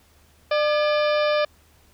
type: harmonic tone with a mistuned harmonic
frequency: 599 Hz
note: D5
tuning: 34 cents sharp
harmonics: 1 / 2 / 3 / 4 / 5 / 6 / 7 / 8 / 9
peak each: -19 / -27 / -31 / -31 / -36 / -35 / -41 / -37 / -43 dBFS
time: 0.51-1.45 s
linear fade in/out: 5 ms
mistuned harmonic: 3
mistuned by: -89 cents
effects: added 76 Hz sine -58 dBFS peak until 1.93 s + pink hiss -58 dBFS RMS until 1.93 s